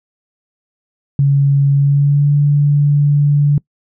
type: tone with pitch glide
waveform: sine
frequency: 140 to 144.94 Hz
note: C#3 to D3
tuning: +18 to -22 cents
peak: -8 dBFS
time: 1.19-3.58 s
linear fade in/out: 2 ms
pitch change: +60 cents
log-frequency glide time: 1.72-2.33 s
effects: noise-tail reverb RT60 0.1 s tail -24 dB re dry